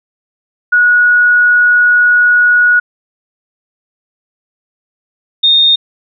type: tone pair in turn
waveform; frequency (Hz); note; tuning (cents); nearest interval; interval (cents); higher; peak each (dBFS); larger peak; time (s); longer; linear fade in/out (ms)
sine; 1458 / 3674; F#6 / A#7; -26 / -26; octave + major third; 1600; second; -5; neither; 0.72-2.8 / 5.43-5.76; first; 10
effects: none